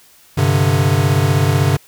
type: chord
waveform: square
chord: G suspended fourth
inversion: none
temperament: equal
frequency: 98 / 130.81 / 146.83 Hz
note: G2 / C3 / D3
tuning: 0 / 0 / 0 cents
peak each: -17 dBFS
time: 0.37-1.77 s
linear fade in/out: 10 ms
effects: white hiss -48 dBFS RMS until 1.87 s